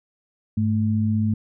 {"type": "tone pair together", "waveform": "sine", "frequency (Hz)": [102.88, 218], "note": ["G#2", "A3"], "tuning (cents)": [-16, -16], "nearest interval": "octave + minor second", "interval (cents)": 1300, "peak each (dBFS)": -21, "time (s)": [0.57, 1.34], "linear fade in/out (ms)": 5, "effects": []}